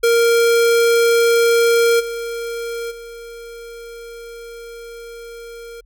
square tone with level steps, 466.2 Hz, A#4, in tune, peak -12 / -24 / -33 dBFS, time 0.03-5.81 s, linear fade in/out 10 ms, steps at 1.99 / 2.9 s, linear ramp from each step 20 ms, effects added 40 Hz sine -48 dBFS peak until 5.85 s

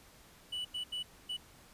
triangle tone bursts at uneven times, 2960 Hz, F#7, in tune, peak -34 dBFS, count 4, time 0.52-0.65 / 0.74-0.84 / 0.92-1.03 / 1.29-1.37 s, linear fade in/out 10 ms, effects pink hiss -59 dBFS RMS until 1.73 s + resampled to 32000 Hz

